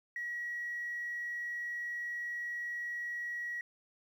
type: tone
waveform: sine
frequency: 1915 Hz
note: A#6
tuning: 46 cents sharp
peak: -35 dBFS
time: 0.16-3.61 s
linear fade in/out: 2 ms
effects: tanh soft clip ceiling -31 dBFS + 11-bit